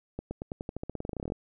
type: accelerating click train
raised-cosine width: 2 ms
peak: -21 dBFS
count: 21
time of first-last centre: 0.19-1.321 s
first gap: 120 ms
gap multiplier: 0.91
effects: none

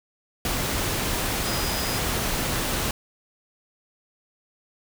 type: tone in noise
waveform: sine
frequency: 4978 Hz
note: D#8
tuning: in tune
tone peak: -34 dBFS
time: 1.46-1.98 s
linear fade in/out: 2 ms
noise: pink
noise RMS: -26 dBFS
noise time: 0.45-2.91 s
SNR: -11 dB
effects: none

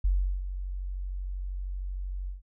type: tone with ADSR envelope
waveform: sine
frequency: 46.46 Hz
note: F#1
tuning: 8 cents sharp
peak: -20 dBFS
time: 0.04-2.42 s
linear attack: 8 ms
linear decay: 370 ms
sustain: -11 dB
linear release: 140 ms
effects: none

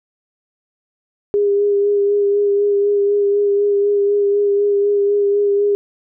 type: tone with vibrato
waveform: sine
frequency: 405.9 Hz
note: G#4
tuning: 40 cents flat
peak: -12 dBFS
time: 1.34-5.75 s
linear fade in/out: 0 ms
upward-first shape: sine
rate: 4 Hz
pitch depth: 20 cents each way
effects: none

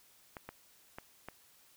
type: clicks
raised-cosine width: 0.5 ms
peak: -28 dBFS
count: 4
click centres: 0.368 / 0.49 / 0.985 / 1.286 s
effects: white hiss -64 dBFS RMS until 1.76 s

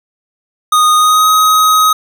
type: tone with pitch glide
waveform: square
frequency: 1237 to 1262.3 Hz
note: D#6 to D#6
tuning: -10 to +25 cents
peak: -7 dBFS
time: 0.72-1.93 s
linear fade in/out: 5 ms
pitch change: +35 cents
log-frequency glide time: 0.96-1.29 s
effects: none

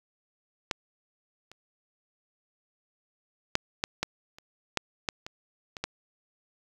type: clicks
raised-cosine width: 0.2 ms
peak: -10 / -30 / -6 / -9 / -10 / -29 / -8 / -10 / -21 / -21 / -13 dBFS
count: 11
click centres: 0.712 / 1.516 / 3.554 / 3.839 / 4.03 / 4.385 / 4.773 / 5.088 / 5.265 / 5.768 / 5.84 s
effects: 8-bit

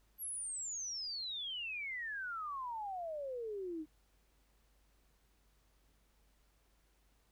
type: exponential sweep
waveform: sine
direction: down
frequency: 11800 to 300 Hz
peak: -39 dBFS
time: 0.18-3.86 s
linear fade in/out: 50 ms
effects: added 50 Hz sine -70 dBFS peak until 7.31 s + pink hiss -75 dBFS RMS until 7.31 s

